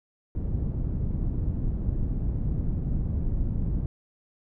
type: low-pass noise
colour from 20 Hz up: pink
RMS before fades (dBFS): -27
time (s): 0.35-3.86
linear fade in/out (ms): 0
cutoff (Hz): 170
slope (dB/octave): 12
effects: none